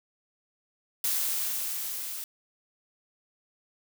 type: noise with level ramp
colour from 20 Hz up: blue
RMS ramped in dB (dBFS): -27 to -37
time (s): 1.04-2.24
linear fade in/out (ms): 2
effects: none